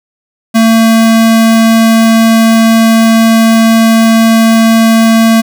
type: tone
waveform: square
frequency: 225.5 Hz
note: A3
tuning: 43 cents sharp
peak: -4 dBFS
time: 0.54-5.42 s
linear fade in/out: 20 ms
effects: none